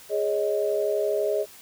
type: chord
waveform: sine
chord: Ab suspended fourth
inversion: none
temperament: equal with one note detuned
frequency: 415.3 / 554.4 / 626.2 Hz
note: Ab4 / Db5 / Eb5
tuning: 0 / 0 / +11 cents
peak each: -25 / -29 / -26 dBFS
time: 0.09-1.46 s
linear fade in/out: 50 ms
effects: white hiss -48 dBFS RMS until 1.61 s

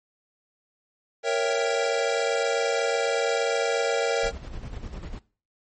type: chord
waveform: square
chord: A# diminished seventh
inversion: none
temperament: equal with one note detuned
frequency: 466.2 / 554.4 / 661.9 / 784 Hz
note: A#4 / C#5 / E5 / G5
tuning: 0 / 0 / +7 / 0 cents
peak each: -26 / -28 / -30 / -32 dBFS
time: 1.23-4.32 s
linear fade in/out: 50 ms
type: noise with tremolo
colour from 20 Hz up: brown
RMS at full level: -34 dBFS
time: 4.23-5.19 s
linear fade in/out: 0 ms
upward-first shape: square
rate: 10 Hz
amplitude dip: 50%
effects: noise-tail reverb RT60 0.4 s tail -21 dB re dry + MP3 32 kbps

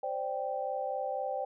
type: chord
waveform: sine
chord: C suspended second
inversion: none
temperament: equal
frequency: 523.3 / 587.3 / 784 Hz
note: C5 / D5 / G5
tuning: 0 / 0 / 0 cents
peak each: -36 / -37 / -35 dBFS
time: 0.03-1.45 s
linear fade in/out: 5 ms
effects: none

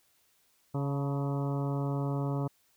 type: harmonic tone with a mistuned harmonic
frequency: 140 Hz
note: C#3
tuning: 18 cents sharp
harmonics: 1 / 2 / 3 / 4 / 5 / 6 / 7 / 8 / 9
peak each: -30 / -36 / -40 / -42 / -44 / -46 / -47 / -48 / -49 dBFS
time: 0.74-2.48 s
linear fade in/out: 10 ms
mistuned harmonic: 6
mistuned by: +74 cents
effects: white hiss -69 dBFS RMS until 2.76 s

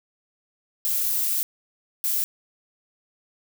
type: noise bursts at uneven times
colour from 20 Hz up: violet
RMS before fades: -24 dBFS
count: 2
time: 0.85-1.43 / 2.04-2.24 s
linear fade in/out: 0 ms
effects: none

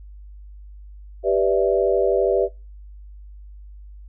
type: chord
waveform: sine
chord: E minor seventh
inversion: first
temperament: equal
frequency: 392 / 493.9 / 587.3 / 659.3 Hz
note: G4 / B4 / D5 / E5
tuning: 0 / 0 / 0 / 0 cents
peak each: -20 / -21 / -22 / -23 dBFS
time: 1.23-2.49 s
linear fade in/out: 50 ms
effects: noise-tail reverb RT60 0.3 s tail -25 dB re dry + added 50 Hz sine -38 dBFS peak until 4.08 s

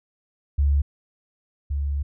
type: tone pair in turn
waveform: sine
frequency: 71 / 71 Hz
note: C#2 / C#2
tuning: +42 / +42 cents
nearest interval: unison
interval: 0 cents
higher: neither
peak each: -16 / -22 dBFS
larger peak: first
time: 0.58-0.82 / 1.7-2.03 s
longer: second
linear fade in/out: 10 ms
effects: none

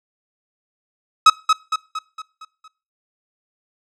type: tone with echo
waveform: 45% pulse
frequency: 1277 Hz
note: D#6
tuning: 45 cents sharp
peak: -5 dBFS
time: 1.26-1.3 s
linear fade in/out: 5 ms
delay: 230 ms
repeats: 6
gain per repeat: -6 dB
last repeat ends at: 2.68 s
effects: noise-tail reverb RT60 0.4 s tail -23 dB re dry + low-pass 6000 Hz 12 dB/octave

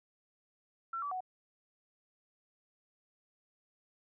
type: tone with pitch steps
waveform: sine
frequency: 1352 / 1151 / 741 Hz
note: E6 / D6 / F#5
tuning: +43 / -35 / +2 cents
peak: -35 dBFS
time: 0.93-1.206 s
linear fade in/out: 5 ms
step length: 92 ms
effects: none

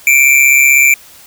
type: tone with amplitude modulation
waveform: square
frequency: 2349 Hz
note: D7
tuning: in tune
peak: -3 dBFS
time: 0.07-0.94 s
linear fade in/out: 2 ms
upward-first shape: sine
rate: 136 Hz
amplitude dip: 65%
effects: white hiss -39 dBFS RMS until 1.26 s

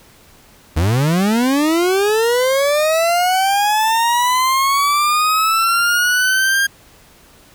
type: linear sweep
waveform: 40% pulse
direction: up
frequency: 73.3 to 1615 Hz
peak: -12 dBFS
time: 0.76-6.67 s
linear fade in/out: 10 ms
effects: pink hiss -47 dBFS RMS until 7.54 s

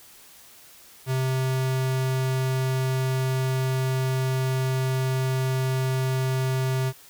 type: tone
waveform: square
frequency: 130.81 Hz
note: C3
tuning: in tune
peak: -23 dBFS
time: 1.06-6.93 s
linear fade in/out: 50 ms
effects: white hiss -50 dBFS RMS until 7.09 s

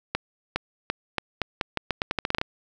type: accelerating click train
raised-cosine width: 0.3 ms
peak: -8 dBFS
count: 16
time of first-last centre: 0.15-2.414 s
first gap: 410 ms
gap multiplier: 0.83
effects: none

